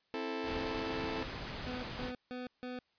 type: chord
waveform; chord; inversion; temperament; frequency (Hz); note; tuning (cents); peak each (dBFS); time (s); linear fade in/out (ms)
sawtooth; A minor; first; just; 264 / 330 / 440; C4 / E4 / A4; +16 / +2 / 0; -37 / -38 / -35; 0.14-1.23; 0
type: noise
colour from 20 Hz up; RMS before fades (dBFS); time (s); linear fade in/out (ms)
pink; -42; 0.43-2.13; 50
type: clicks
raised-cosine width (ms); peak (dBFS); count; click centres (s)
3; -28; 2; 0.57 / 1.04
type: tone bursts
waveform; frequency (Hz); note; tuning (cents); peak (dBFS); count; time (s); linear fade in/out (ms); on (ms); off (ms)
25% pulse; 250; B3; +21; -36; 4; 1.67-2.79; 0; 160; 160
effects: white hiss -75 dBFS RMS until 2.98 s + resampled to 11025 Hz